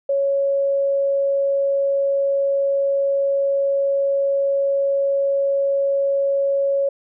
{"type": "tone", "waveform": "sine", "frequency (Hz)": 554.4, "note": "C#5", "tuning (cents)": 0, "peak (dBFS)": -16, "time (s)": [0.09, 6.89], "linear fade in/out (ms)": 5, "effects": []}